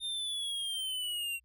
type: linear sweep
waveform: square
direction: down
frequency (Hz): 3651 to 2730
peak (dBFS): -34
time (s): 0-1.4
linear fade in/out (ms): 50
effects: added 62 Hz sine -68 dBFS peak until 1.44 s